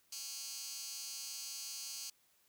15% pulse tone with high-pass filter, 274.6 Hz, C#4, 16 cents flat, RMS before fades -45 dBFS, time 0.12-2.1 s, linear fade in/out 5 ms, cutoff 5300 Hz, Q 2, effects white hiss -72 dBFS RMS until 2.48 s

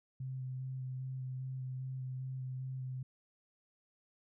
sine tone with vibrato, 130 Hz, C3, 11 cents flat, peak -38 dBFS, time 0.2-3.03 s, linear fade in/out 5 ms, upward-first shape square, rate 2.5 Hz, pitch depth 12 cents each way, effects none

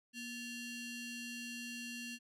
sawtooth ring-modulated tone, 1499 Hz, F#6, 22 cents sharp, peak -36 dBFS, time 0.13-2.19 s, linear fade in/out 50 ms, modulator 1260 Hz, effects low-pass 11000 Hz 12 dB/octave

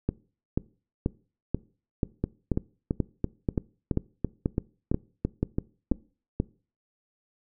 two click trains, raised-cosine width 3 ms, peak -12 / -11 dBFS, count 12 / 14, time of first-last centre 2.24-5.919 / 0.09-6.401 s, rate 2.99 / 2.06 Hz, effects noise-tail reverb RT60 0.4 s tail -22 dB re dry

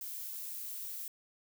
violet noise, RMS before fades -42 dBFS, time 0.01-1.08 s, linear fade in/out 2 ms, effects none

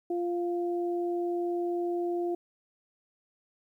sine tone pair together, 347.9 / 698.5 Hz, F4 / F5, -7 / 0 cents, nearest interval octave, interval 1207 cents, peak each -28 / -37 dBFS, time 0.1-2.35 s, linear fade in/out 5 ms, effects 11-bit

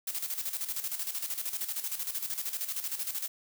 blue noise with tremolo, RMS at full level -33 dBFS, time 0.07-3.28 s, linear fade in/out 5 ms, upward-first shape square, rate 13 Hz, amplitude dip 65%, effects none

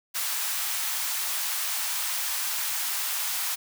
white high-pass noise, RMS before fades -29 dBFS, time 0.14-3.56 s, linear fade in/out 20 ms, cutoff 770 Hz, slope 24 dB/octave, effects none

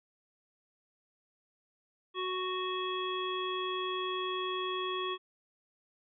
harmonic tone, 370 Hz, F#4, in tune, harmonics 1 / 3 / 5 / 7 / 9, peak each -36 / -36 / -46 / -45 / -39 dBFS, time 2.14-5.18 s, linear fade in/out 50 ms, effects none

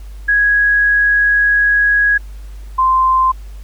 sine tone pair in turn, 1661.2 / 1041.1 Hz, G#6 / C6, 0 / -9 cents, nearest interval minor sixth, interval 809 cents, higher first, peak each -9 dBFS, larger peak neither, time 0.28-2.18 / 2.78-3.32 s, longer first, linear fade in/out 10 ms, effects added 50 Hz sine -28 dBFS peak until 3.63 s + pink hiss -48 dBFS RMS until 3.63 s

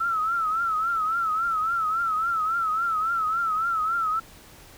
sine tone with vibrato, 1318.5 Hz, E6, in tune, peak -22 dBFS, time 0-4.2 s, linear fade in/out 10 ms, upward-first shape triangle, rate 3.6 Hz, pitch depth 110 cents each way, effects pink hiss -49 dBFS RMS until 4.77 s

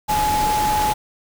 sine tone in noise, 847 Hz, G#5, 34 cents sharp, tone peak -17 dBFS, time 0.08-0.94 s, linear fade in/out 20 ms, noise pink, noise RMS -25 dBFS, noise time 0.08-0.94 s, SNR +5 dB, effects none

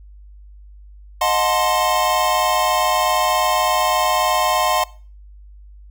square chord, D# diminished seventh, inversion none, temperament equal with one note detuned, 622.3 / 725.6 / 880 / 1046.5 Hz, D#5 / F#5 / A5 / C6, 0 / -34 / 0 / 0 cents, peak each -23 / -21 / -24 / -20 dBFS, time 1.21-4.84 s, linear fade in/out 5 ms, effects noise-tail reverb RT60 0.4 s tail -21 dB re dry + added 50 Hz sine -39 dBFS peak until 5.9 s

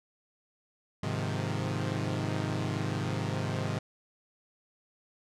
sawtooth chord, F minor seventh, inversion first, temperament equal, 103.83 / 130.81 / 155.56 / 174.61 Hz, Ab2 / C3 / Eb3 / F3, 0 / 0 / 0 / 0 cents, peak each -30 / -31 / -32 / -35 dBFS, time 1.03-3.79 s, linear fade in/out 5 ms, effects low-pass 7000 Hz 12 dB/octave

